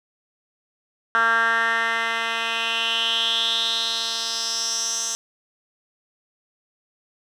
10% pulse tone with band-pass filter sweep, 228.3 Hz, A#3, 36 cents flat, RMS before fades -23 dBFS, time 1.15-5.15 s, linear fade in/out 0 ms, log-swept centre 1500 to 6500 Hz, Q 5.2, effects none

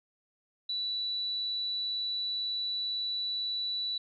sine tone, 3951 Hz, B7, in tune, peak -30 dBFS, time 0.69-3.98 s, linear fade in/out 5 ms, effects MP3 96 kbps

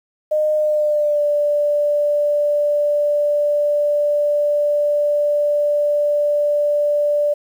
sine tone with pitch glide, 611 to 587.1 Hz, D#5 to D5, -32 to -1 cents, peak -14 dBFS, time 0.31-7.34 s, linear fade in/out 10 ms, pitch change -69 cents, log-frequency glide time 0.55-1.22 s, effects 8-bit

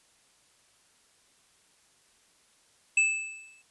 square tone with exponential decay, 2625 Hz, E7, 8 cents flat, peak -19 dBFS, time 2.97-3.62 s, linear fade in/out 5 ms, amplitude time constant 140 ms, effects white hiss -64 dBFS RMS until 3.7 s + resampled to 24000 Hz

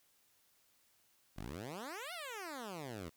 10% pulse exponential two-way sweep, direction up then down, 41.12 to 742 to 77.3 Hz, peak -35 dBFS, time 1.36-3.1 s, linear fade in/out 20 ms, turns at 2.13 s, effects white hiss -72 dBFS RMS until 3.16 s

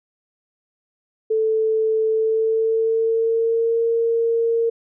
sine tone with pitch glide, 440 to 460.3 Hz, A4 to A#4, 0 to -22 cents, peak -16 dBFS, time 1.3-4.7 s, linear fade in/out 10 ms, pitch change +78 cents, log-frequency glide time 2.09-3.81 s, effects none

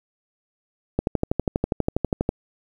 click train, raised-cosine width 2 ms, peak -7 dBFS, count 17, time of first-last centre 0.99-2.291 s, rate 12.3 Hz, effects 8-bit

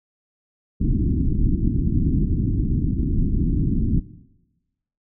pink low-pass noise, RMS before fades -20 dBFS, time 0.8-4 s, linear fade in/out 10 ms, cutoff 310 Hz, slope 48 dB/octave, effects noise-tail reverb RT60 1.0 s tail -17 dB re dry

